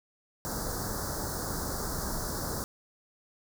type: band-stop noise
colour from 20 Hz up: pink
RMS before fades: -34 dBFS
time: 0.45-2.64 s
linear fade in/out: 0 ms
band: 1600 to 4500 Hz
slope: 48 dB/octave
effects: none